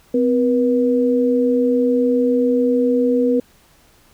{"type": "tone pair together", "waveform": "sine", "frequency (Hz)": [255.8, 482.9], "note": ["C4", "B4"], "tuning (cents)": [-39, -39], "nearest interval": "major seventh", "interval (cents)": 1100, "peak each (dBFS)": -16, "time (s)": [0.14, 3.4], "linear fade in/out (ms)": 5, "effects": ["pink hiss -53 dBFS RMS until 4.13 s"]}